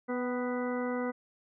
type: harmonic tone with a mistuned harmonic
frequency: 247.4 Hz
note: B3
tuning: 3 cents sharp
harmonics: 1 / 2 / 3 / 4 / 5 / 6 / 8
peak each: -33 / -34 / -43 / -43 / -43 / -44 / -45 dBFS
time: 0.08-1.12 s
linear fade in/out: 20 ms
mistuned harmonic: 3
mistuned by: +29 cents
effects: none